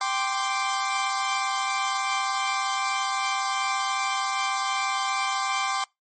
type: chord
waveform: sawtooth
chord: G suspended fourth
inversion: none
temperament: equal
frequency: 784 / 1046.5 / 1174.7 Hz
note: G5 / C6 / D6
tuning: 0 / 0 / 0 cents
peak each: -25 dBFS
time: 0.01-5.84 s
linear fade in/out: 2 ms
effects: noise-tail reverb RT60 0.2 s tail -26 dB re dry + MP3 32 kbps